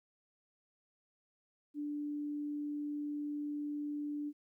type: tone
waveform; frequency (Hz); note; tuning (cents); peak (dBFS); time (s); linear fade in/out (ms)
sine; 293.7; D4; 0; -36; 1.74-4.33; 50
effects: 13-bit